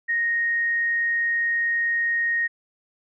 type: tone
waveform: sine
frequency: 1864.7 Hz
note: A#6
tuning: in tune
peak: -20 dBFS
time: 0.08-2.48 s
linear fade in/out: 20 ms
effects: none